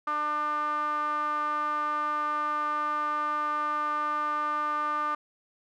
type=tone with band-pass filter; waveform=sawtooth; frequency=299.2 Hz; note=D4; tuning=32 cents sharp; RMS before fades=-29 dBFS; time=0.07-5.15 s; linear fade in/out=5 ms; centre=1200 Hz; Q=7; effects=none